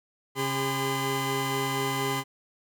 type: tone cluster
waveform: 20% pulse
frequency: 135.8 / 403.2 / 1018 Hz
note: C#3 / G4 / C6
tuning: -35 / +49 / -48 cents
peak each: -26 dBFS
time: 0.35-2.24 s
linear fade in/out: 50 ms
effects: none